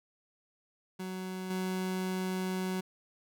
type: tone with level steps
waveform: 30% pulse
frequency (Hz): 186.1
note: F#3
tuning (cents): +10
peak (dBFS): -34 / -29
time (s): 0.99-2.81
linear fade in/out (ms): 10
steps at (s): 1.5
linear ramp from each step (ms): 5
effects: none